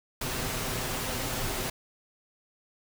pink noise with comb filter, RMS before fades -32 dBFS, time 0.21-1.7 s, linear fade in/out 5 ms, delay 7.8 ms, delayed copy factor +0.5, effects none

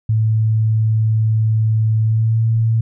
sine tone with pitch glide, 110 to 112.96 Hz, A2 to A2, 0 to +46 cents, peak -12 dBFS, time 0.09-2.81 s, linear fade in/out 5 ms, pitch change +46 cents, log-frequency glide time 2.02-2.41 s, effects none

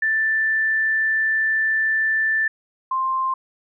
sine tone pair in turn, 1767 / 1050.7 Hz, A6 / C6, +7 / +7 cents, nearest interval major sixth, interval 900 cents, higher first, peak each -17 / -19 dBFS, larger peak first, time 0.02-2.48 / 2.91-3.34 s, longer first, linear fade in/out 5 ms, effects none

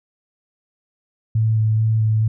sine tone with vibrato, 110 Hz, A2, in tune, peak -14 dBFS, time 1.35-2.28 s, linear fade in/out 5 ms, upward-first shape square, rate 2.3 Hz, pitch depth 11 cents each way, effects none

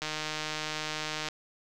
click train, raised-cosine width 0.2 ms, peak -16 dBFS, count 196, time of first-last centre 0.02-1.286 s, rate 154 Hz, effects none

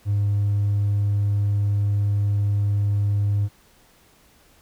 triangle tone, 101.9 Hz, G#2, 32 cents flat, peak -15 dBFS, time 0.05-3.49 s, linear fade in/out 50 ms, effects tanh soft clip ceiling -14 dBFS + pink hiss -56 dBFS RMS until 4.61 s

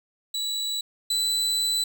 35% pulse tone pair in turn, 3932 / 3987 Hz, B7 / B7, -8 / +16 cents, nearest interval unison, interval 24 cents, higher second, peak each -24 / -20 dBFS, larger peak second, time 0.34-0.81 / 1.1-1.84 s, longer second, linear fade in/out 5 ms, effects none

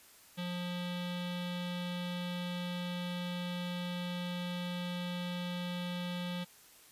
square tone with low-pass filter, 177.2 Hz, F3, 25 cents sharp, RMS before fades -38 dBFS, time 0.37-6.45 s, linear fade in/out 20 ms, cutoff 3500 Hz, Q 4.3, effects white hiss -59 dBFS RMS until 6.91 s + resampled to 32000 Hz

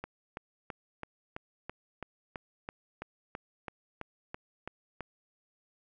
click train, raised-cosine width 0.5 ms, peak -23 dBFS, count 16, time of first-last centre 0.04-5.007 s, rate 3.02 Hz, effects none

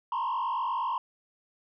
sine tone with frequency modulation, 993 Hz, B5, 9 cents sharp, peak -25 dBFS, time 0.12-0.98 s, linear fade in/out 2 ms, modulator 48.3 Hz, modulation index 1.8, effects tanh soft clip ceiling -26 dBFS

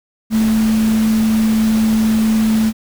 sine tone in noise, 220 Hz, A3, in tune, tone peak -11 dBFS, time 0.3-2.73 s, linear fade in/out 50 ms, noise pink, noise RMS -27 dBFS, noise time 0.3-2.73 s, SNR +13 dB, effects none

